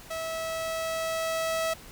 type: tone with level ramp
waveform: sawtooth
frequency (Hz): 650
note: E5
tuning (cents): -24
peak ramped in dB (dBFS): -28 to -22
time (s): 0.1-1.74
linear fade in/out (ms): 10
effects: pink hiss -48 dBFS RMS until 1.91 s